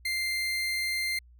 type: tone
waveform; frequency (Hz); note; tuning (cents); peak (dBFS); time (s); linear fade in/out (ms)
30% pulse; 2093; C7; 0; -25; 0.05-1.19; 5
effects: added 60 Hz sine -52 dBFS peak until 1.39 s